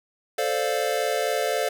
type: chord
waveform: square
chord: D minor seventh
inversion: second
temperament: equal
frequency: 440 / 523.3 / 587.3 / 698.5 Hz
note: A4 / C5 / D5 / F5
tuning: 0 / 0 / 0 / 0 cents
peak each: -29 dBFS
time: 0.38-1.69 s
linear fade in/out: 5 ms
effects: none